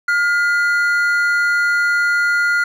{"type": "tone pair together", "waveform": "triangle", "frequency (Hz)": [1418.3, 2000], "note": ["F6", "B6"], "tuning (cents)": [26, 21], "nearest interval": "tritone", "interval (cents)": 595, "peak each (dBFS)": [-12, -21], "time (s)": [0.08, 2.64], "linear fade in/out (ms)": 5, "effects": []}